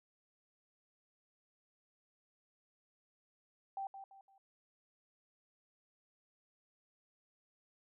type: tone with echo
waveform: sine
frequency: 781 Hz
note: G5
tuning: 7 cents flat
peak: -38 dBFS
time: 3.77-3.87 s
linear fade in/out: 2 ms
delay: 170 ms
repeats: 3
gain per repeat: -9 dB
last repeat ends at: 4.38 s
effects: none